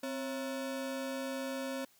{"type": "ring-modulated tone", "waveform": "40% pulse", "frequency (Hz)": 403.3, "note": "G4", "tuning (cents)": 49, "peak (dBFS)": -32, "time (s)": [0.03, 1.85], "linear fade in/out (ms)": 5, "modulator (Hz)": 141, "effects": ["white hiss -66 dBFS RMS until 1.99 s"]}